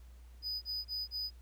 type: tone bursts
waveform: triangle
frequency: 4978 Hz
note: D#8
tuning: in tune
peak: -34 dBFS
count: 4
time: 0.42-1.307 s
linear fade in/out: 50 ms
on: 200 ms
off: 29 ms
effects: added 60 Hz sine -51 dBFS peak until 1.41 s + pink hiss -68 dBFS RMS until 1.41 s